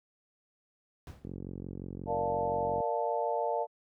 brown noise with exponential decay, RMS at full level -39 dBFS, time 1.07-1.36 s, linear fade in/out 1 ms, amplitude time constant 63 ms
click train, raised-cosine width 3 ms, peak -27 dBFS, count 72, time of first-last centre 1.25-2.804 s, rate 45.7 Hz
sine chord, Bb major seventh, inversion none, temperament equal with one note detuned, 466.2 / 591.8 / 698.5 / 880 Hz, Bb4 / D5 / F5 / A5, 0 / +13 / 0 / 0 cents, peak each -34 dBFS, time 2.06-3.67 s, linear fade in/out 50 ms
effects high-pass 60 Hz 12 dB/octave

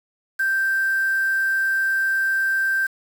sine tone with quantisation, 1568 Hz, G6, in tune, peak -18 dBFS, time 0.39-2.87 s, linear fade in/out 10 ms, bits 6, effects none

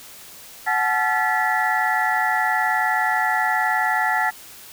sine tone cluster, 742 / 861 / 1363 / 1736 / 1952 Hz, F#5 / A5 / F6 / A6 / B6, +5 / -38 / -43 / -24 / -21 cents, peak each -24 / -23 / -27 / -24 / -24 dBFS, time 0.66-4.31 s, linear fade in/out 20 ms, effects white hiss -42 dBFS RMS until 4.72 s

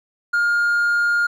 triangle tone, 1415 Hz, F6, 22 cents sharp, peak -13 dBFS, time 0.33-1.27 s, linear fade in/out 10 ms, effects tanh soft clip ceiling -9 dBFS

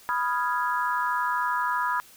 sine chord, F half-diminished seventh, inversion second, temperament equal, 987.8 / 1244.5 / 1396.9 / 1661.2 Hz, Cb6 / Eb6 / F6 / Ab6, 0 / 0 / 0 / 0 cents, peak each -26 / -30 / -32 / -31 dBFS, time 0.09-2 s, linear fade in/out 0 ms, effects white hiss -52 dBFS RMS until 2.16 s

